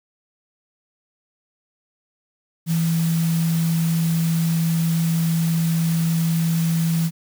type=tone in noise; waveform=sine; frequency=164.81 Hz; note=E3; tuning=in tune; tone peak=-17 dBFS; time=2.66-7.11 s; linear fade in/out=50 ms; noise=white; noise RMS=-33 dBFS; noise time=2.66-7.11 s; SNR=+13 dB; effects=none